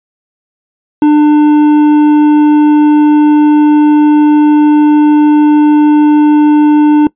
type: tone with hard clipping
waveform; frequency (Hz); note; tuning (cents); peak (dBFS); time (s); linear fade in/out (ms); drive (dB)
triangle; 298.9; D4; +31; -4; 1.02-7.07; 2; 10
effects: noise-tail reverb RT60 0.1 s tail -21 dB re dry + resampled to 8000 Hz